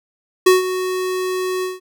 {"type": "tone with ADSR envelope", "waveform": "square", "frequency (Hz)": 370, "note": "F#4", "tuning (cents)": 0, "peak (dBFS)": -7, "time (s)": [0.46, 1.8], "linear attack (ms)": 9, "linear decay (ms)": 150, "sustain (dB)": -13, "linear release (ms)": 170, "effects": []}